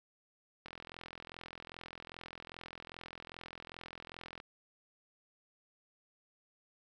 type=click train; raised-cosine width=0.3 ms; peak=-30 dBFS; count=160; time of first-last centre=0.66-4.401 s; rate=42.5 Hz; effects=none